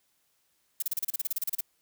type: noise bursts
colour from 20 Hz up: violet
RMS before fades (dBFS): -29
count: 15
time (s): 0.8-1.608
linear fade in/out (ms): 5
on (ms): 24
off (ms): 32
effects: white hiss -72 dBFS RMS until 1.81 s